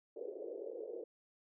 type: band-pass noise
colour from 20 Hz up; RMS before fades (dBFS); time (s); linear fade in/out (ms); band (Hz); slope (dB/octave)
white; -45; 0.16-1.04; 5; 370 to 510; 48
effects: none